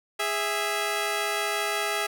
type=tone pair together; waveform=10% pulse; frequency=412.7 / 659.3 Hz; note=G#4 / E5; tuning=-11 / 0 cents; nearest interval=minor sixth; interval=811 cents; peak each=-20 dBFS; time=0.19-2.07 s; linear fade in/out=10 ms; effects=none